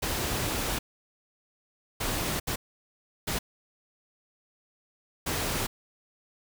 pink noise bursts at uneven times, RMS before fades -30 dBFS, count 5, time 0.02-0.79 / 2-2.4 / 2.47-2.56 / 3.27-3.39 / 5.26-5.67 s, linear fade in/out 10 ms, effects none

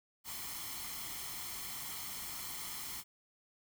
white noise with comb filter, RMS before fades -43 dBFS, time 0.24-3.04 s, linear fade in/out 50 ms, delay 0.94 ms, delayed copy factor +0.6, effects none

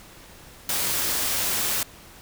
white noise, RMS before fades -25 dBFS, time 0.69-1.83 s, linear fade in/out 2 ms, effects pink hiss -47 dBFS RMS until 2.21 s

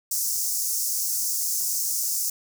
pink high-pass noise, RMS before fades -26 dBFS, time 0.11-2.3 s, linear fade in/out 5 ms, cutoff 5400 Hz, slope 48 dB/octave, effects none

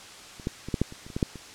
clicks, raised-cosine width 3 ms, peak -30 / -14 / -22 / -12 / -9 / -28 / -30 / -29 / -16 / -9 / -27 dBFS, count 11, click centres 0.398 / 0.471 / 0.686 / 0.742 / 0.816 / 0.924 / 1.065 / 1.102 / 1.165 / 1.228 / 1.357 s, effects white hiss -45 dBFS RMS until 1.54 s + low-pass 7000 Hz 12 dB/octave

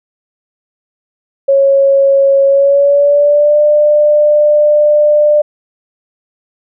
sine tone with pitch glide, 550 to 596.3 Hz, C#5 to D5, -14 to +26 cents, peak -5 dBFS, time 1.48-5.42 s, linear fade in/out 10 ms, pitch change +140 cents, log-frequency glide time 2.46-3.59 s, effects none

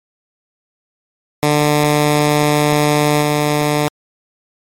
10% pulse tone with level steps, 148.6 Hz, D3, 21 cents sharp, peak -3 / -5 dBFS, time 1.43-3.88 s, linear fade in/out 0 ms, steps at 3.21 s, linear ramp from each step 20 ms, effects MP3 64 kbps

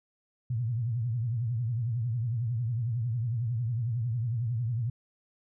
sine tone with vibrato, 117.3 Hz, A#2, 11 cents sharp, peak -27 dBFS, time 0.5-4.9 s, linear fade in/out 5 ms, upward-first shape triangle, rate 11 Hz, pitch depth 170 cents each way, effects none

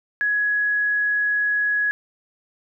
sine tone, 1676 Hz, G#6, 15 cents sharp, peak -18 dBFS, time 0.21-1.91 s, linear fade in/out 0 ms, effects none

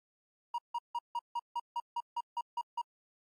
triangle tone bursts, 950 Hz, A#5, 33 cents sharp, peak -30 dBFS, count 12, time 0.54-2.816 s, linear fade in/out 5 ms, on 43 ms, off 160 ms, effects AAC 64 kbps

